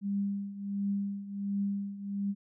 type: tone with tremolo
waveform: sine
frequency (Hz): 200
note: G3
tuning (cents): +35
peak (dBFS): -27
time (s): 0.01-2.35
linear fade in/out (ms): 50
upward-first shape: triangle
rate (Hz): 1.4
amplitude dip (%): 80
effects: none